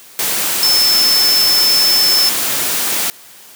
sine tone in noise, 5274 Hz, E8, in tune, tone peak -10 dBFS, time 0.63-2.29 s, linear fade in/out 0 ms, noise white, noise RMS -17 dBFS, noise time 0.19-3.1 s, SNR +4 dB, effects white hiss -40 dBFS RMS until 3.55 s + high-pass 150 Hz 12 dB/octave

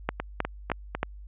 two click trains, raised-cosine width 0.5 ms, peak -10 / -14 dBFS, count 4 / 4, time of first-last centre 0.09-1.03 / 0.2-0.95 s, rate 3.19 / 4 Hz, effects added 50 Hz sine -41 dBFS peak until 1.27 s + resampled to 8000 Hz

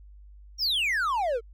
triangle exponential sweep, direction down, 5740 to 430.3 Hz, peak -22 dBFS, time 0.58-1.41 s, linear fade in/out 50 ms, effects added 50 Hz sine -46 dBFS peak until 1.53 s

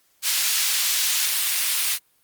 pink high-pass noise, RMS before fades -22 dBFS, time 0.22-1.99 s, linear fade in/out 50 ms, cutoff 2900 Hz, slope 12 dB/octave, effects white hiss -63 dBFS RMS until 2.23 s + Opus 48 kbps

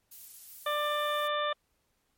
violet noise, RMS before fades -46 dBFS, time 0.11-1.28 s, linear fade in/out 10 ms
harmonic tone, 593 Hz, D5, 17 cents sharp, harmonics 1 / 2 / 3 / 4 / 5 / 6, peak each -32 / -31 / -37 / -44 / -45 / -37 dBFS, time 0.66-1.53 s, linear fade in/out 5 ms
effects pink hiss -75 dBFS RMS until 2.17 s + MP3 64 kbps

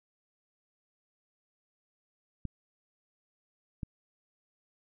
clicks, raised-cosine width 5 ms, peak -23 dBFS, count 2, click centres 2.453 / 3.832 s, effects none

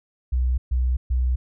sine tone bursts, 62.7 Hz, B1, 27 cents sharp, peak -18 dBFS, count 3, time 0.32-1.36 s, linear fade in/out 10 ms, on 260 ms, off 130 ms, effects none

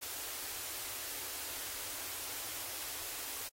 white band-stop noise, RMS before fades -42 dBFS, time 0.01-3.49 s, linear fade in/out 20 ms, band 120 to 260 Hz, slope 96 dB/octave, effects AAC 48 kbps

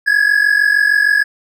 triangle tone pair together, 1655.5 / 1702 Hz, G#6 / G#6, -6 / +42 cents, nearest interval unison, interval 48 cents, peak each -11 dBFS, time 0.06-1.24 s, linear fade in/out 20 ms, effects none

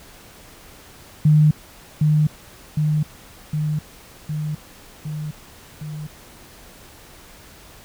sine tone with echo, 152.1 Hz, D#3, 39 cents flat, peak -10 dBFS, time 1.25-1.51 s, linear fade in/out 5 ms, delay 760 ms, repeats 6, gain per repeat -3 dB, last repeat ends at 6.07 s, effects pink hiss -45 dBFS RMS until 7.84 s

